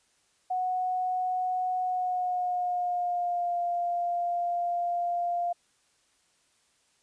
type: tone with pitch glide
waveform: sine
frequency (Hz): 736 to 698.3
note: F#5 to F5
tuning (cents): -9 to 0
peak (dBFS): -26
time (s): 0.5-5.53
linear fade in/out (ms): 10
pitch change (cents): -91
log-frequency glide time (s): 1.81-3.59
effects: white hiss -68 dBFS RMS until 7.02 s + resampled to 22050 Hz